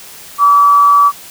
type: tone with amplitude modulation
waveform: sine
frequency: 1148 Hz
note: D6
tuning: 40 cents flat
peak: -3 dBFS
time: 0.38-1.12 s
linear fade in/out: 50 ms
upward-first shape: sine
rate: 180 Hz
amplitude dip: 30%
effects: white hiss -34 dBFS RMS until 1.3 s